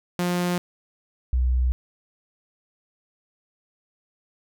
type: tone pair in turn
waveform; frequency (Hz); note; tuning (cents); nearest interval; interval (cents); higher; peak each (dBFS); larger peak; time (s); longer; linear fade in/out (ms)
sawtooth / sine; 177.1 / 62.61; F3 / B1; +24 / +24; octave + tritone; 1800; first; -18; neither; 0.19-0.58 / 1.33-1.72; neither; 0
effects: none